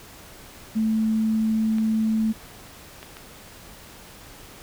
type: tone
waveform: sine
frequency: 220 Hz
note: A3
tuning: in tune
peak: -19 dBFS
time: 0.75-2.33 s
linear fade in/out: 20 ms
type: clicks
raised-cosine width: 0.3 ms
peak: -23 dBFS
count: 3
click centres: 1.784 / 3.029 / 3.169 s
effects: pink hiss -45 dBFS RMS until 4.62 s